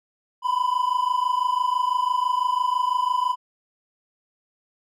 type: tone pair together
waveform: triangle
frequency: 986 / 1012 Hz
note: B5 / B5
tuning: -3 / +42 cents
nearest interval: unison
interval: 45 cents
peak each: -21 dBFS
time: 0.42-3.36 s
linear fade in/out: 50 ms
effects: none